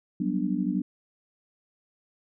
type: chord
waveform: sine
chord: G major seventh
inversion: third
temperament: just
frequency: 183.75 / 196 / 245 / 294 Hz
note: F#3 / G3 / B3 / D4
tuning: -12 / 0 / -14 / +2 cents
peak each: -30 dBFS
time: 0.2-0.82 s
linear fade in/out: 5 ms
effects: none